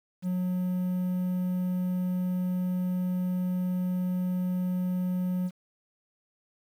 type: tone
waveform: triangle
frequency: 181.7 Hz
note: F#3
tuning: 31 cents flat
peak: -24 dBFS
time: 0.22-5.51 s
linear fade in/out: 50 ms
effects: 9-bit